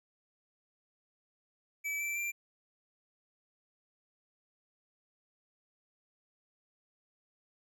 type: tone with pitch steps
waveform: square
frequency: 2302 / 2333 / 2364 Hz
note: D7 / D7 / D7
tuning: -35 / -12 / +11 cents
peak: -34 dBFS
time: 1.84-2.32 s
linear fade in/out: 20 ms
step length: 160 ms
effects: none